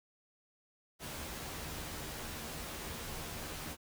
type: noise with comb filter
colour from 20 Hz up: pink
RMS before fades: -43 dBFS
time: 0.99-3.77 s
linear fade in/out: 50 ms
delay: 13 ms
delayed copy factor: +0.5
effects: none